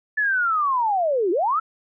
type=linear two-way sweep; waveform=sine; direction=down then up; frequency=1748 to 330 to 1357 Hz; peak=-18 dBFS; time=0.17-1.6 s; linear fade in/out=10 ms; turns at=1.31 s; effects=none

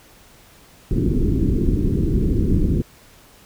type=low-pass noise; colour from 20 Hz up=pink; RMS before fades=-18 dBFS; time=0.91-2.82 s; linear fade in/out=2 ms; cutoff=390 Hz; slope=48 dB/octave; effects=pink hiss -49 dBFS RMS until 3.45 s

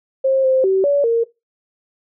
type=tone with pitch steps; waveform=sine; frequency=533 / 523 / 382.5 / 570 / 462.2 Hz; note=C5 / C5 / G4 / C#5 / A#4; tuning=+32 / -1 / -42 / +48 / -15 cents; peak=-12 dBFS; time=0.24-1.24 s; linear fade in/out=10 ms; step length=200 ms; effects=noise-tail reverb RT60 0.2 s tail -18 dB re dry

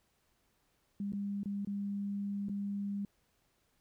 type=tone with dropouts; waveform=sine; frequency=201 Hz; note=G3; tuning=44 cents sharp; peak=-34 dBFS; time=1-3.05 s; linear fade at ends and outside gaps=2 ms; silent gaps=1.122-1.133 / 1.433-1.457 / 1.649-1.672 / 2.486-2.495 s; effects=pink hiss -75 dBFS RMS until 3.8 s

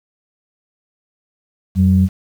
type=tone pair together; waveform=sine; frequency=89.2 / 189 Hz; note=F2 / F#3; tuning=+37 / +37 cents; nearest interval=octave + minor second; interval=1300 cents; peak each=-11 dBFS; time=1.75-2.09 s; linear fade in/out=50 ms; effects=tanh soft clip ceiling -1 dBFS + 7-bit

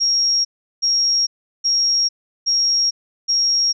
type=tone bursts; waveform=sine; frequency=5588 Hz; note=F8; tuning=in tune; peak=-14 dBFS; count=5; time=0-3.73 s; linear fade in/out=20 ms; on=450 ms; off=370 ms; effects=none

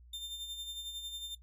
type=tone with tremolo; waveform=40% pulse; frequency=3600 Hz; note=A7; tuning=39 cents sharp; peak=-37 dBFS; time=0.13-1.35 s; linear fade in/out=5 ms; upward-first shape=sine; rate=11 Hz; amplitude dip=50%; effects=noise-tail reverb RT60 0.1 s tail -18 dB re dry + added 60 Hz sine -54 dBFS peak until 1.42 s

